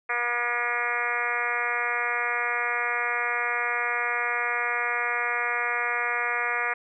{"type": "harmonic tone", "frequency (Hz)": 240, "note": "B3", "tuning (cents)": -49, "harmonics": [2, 3, 4, 5, 6, 7, 8, 9, 10], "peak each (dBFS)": [-37, -35, -36, -32, -33, -32, -31, -31, -35], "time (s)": [0.09, 6.74], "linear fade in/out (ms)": 10, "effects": []}